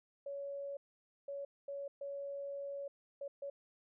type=tone bursts at uneven times; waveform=sine; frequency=561 Hz; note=C#5; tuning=21 cents sharp; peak=-40 dBFS; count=6; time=0.26-0.77 / 1.28-1.45 / 1.68-1.88 / 2.01-2.88 / 3.21-3.28 / 3.42-3.5 s; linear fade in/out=5 ms; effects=none